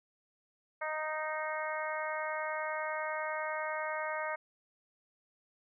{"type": "harmonic tone", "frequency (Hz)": 310, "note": "D#4", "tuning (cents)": -6, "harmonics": [2, 3, 4, 5, 6, 7], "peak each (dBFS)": [-38, -40, -41, -42, -43, -43], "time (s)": [0.81, 4.36], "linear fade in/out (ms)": 10, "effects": []}